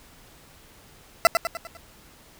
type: tone with echo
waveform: 20% pulse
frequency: 671 Hz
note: E5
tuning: 31 cents sharp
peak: -7 dBFS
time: 1.25-1.27 s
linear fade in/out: 0 ms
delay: 100 ms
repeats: 5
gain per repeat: -6 dB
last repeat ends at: 1.77 s
effects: pink hiss -52 dBFS RMS until 2.39 s